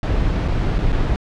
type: noise with dropouts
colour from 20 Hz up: brown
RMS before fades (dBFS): -18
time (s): 0.03-1.16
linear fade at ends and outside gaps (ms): 1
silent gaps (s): 0.479-0.483 / 0.783-0.788 / 0.922-0.926
effects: low-pass 4000 Hz 12 dB/octave